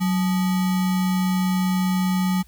sine tone with sample-and-hold, 185 Hz, F#3, in tune, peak -18 dBFS, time 0-2.43 s, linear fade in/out 20 ms, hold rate 1050 Hz, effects added 60 Hz sine -49 dBFS peak until 2.47 s + white hiss -58 dBFS RMS until 2.47 s

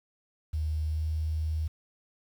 sine tone with pitch glide, 77.5 to 78.58 Hz, D#2 to D#2, -6 to +18 cents, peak -27 dBFS, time 0.53-1.68 s, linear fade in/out 10 ms, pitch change +24 cents, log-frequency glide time 0.87-1.02 s, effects 9-bit

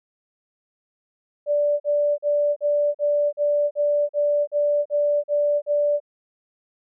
sine tone bursts, 585 Hz, D5, 7 cents flat, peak -17 dBFS, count 12, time 1.46-6.002 s, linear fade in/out 50 ms, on 340 ms, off 42 ms, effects none

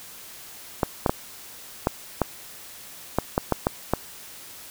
clicks, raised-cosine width 1 ms, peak -5 dBFS, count 10, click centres 0.832 / 1.062 / 1.095 / 1.871 / 2.217 / 3.186 / 3.379 / 3.523 / 3.669 / 3.936 s, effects white hiss -43 dBFS RMS until 4.7 s

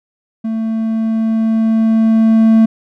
triangle tone with level ramp, 223 Hz, A3, 23 cents sharp, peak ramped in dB -14 to -3 dBFS, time 0.44-2.66 s, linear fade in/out 10 ms, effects none

